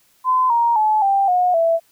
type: tone with pitch steps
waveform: sine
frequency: 1022 / 937.2 / 859.4 / 788.1 / 722.7 / 662.7 Hz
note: C6 / A#5 / A5 / G5 / F#5 / E5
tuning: -41 / +9 / -41 / +9 / -41 / +9 cents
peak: -13 dBFS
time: 0.24-1.8 s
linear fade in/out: 50 ms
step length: 260 ms
effects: white hiss -58 dBFS RMS until 1.91 s